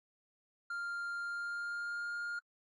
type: tone with pitch glide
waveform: triangle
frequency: 1396.9 to 1413.1 Hz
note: F6 to F6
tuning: 0 to +20 cents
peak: -35 dBFS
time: 0.7-2.39 s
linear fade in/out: 5 ms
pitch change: +20 cents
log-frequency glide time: 1.17-2.13 s
effects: AAC 32 kbps